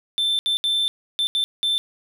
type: tone bursts at uneven times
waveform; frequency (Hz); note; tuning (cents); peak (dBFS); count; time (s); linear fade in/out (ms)
triangle; 3548; A7; +14; -17; 6; 0.18-0.39 / 0.46-0.57 / 0.64-0.88 / 1.19-1.27 / 1.35-1.44 / 1.63-1.78; 0
effects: none